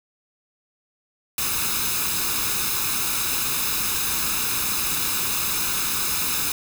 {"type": "noise with comb filter", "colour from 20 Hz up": "white", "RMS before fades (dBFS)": -24, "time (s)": [1.38, 6.52], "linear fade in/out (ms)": 2, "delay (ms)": 0.78, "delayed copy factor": 0.65, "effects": []}